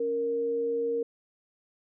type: tone pair together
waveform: sine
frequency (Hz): 277.2 / 466.2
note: C#4 / A#4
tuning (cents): 0 / 0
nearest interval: major sixth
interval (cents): 900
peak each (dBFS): -38 / -26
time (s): 0-1.03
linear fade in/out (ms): 5
effects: none